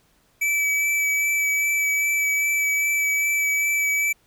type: tone with vibrato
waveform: square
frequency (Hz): 2301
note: D7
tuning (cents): -36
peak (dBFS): -20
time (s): 0.41-4.13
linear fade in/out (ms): 10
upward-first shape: sine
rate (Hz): 2.5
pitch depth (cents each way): 14
effects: pink hiss -62 dBFS RMS until 4.26 s